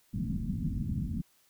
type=low-pass noise; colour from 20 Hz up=white; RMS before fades=-33 dBFS; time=0.13-1.22 s; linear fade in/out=10 ms; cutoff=240 Hz; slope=48 dB/octave; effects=white hiss -67 dBFS RMS until 1.49 s